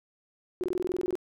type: tone bursts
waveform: sine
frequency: 362 Hz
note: F#4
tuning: 38 cents flat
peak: -26 dBFS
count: 12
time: 0.61-1.154 s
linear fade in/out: 0 ms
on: 27 ms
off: 20 ms
effects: none